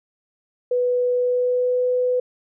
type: tone with pitch glide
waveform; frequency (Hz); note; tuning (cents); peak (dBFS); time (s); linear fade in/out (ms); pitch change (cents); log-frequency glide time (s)
sine; 493.9 to 499.4; B4 to B4; 0 to +19; -17; 0.71-2.2; 5; +19; 1.14-1.87
effects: none